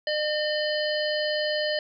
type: harmonic tone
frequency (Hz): 606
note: D#5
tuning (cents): -46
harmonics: 1 / 3 / 5 / 7 / 8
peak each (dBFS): -26 / -31 / -33 / -34 / -35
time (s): 0.07-1.79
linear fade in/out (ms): 2
effects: none